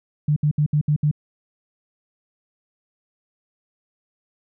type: tone bursts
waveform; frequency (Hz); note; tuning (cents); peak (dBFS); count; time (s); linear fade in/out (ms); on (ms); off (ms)
sine; 149; D3; +25; -15; 6; 0.28-1.113; 5; 83; 67
effects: none